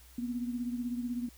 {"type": "beating tone pair", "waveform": "sine", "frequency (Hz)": [240.5, 256.5], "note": ["B3", "C4"], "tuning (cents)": [-46, -34], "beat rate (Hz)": 16, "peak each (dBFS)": [-33, -40], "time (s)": [0.18, 1.29], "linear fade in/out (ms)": 5, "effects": ["added 61 Hz sine -55 dBFS peak until 1.37 s", "white hiss -59 dBFS RMS until 1.37 s"]}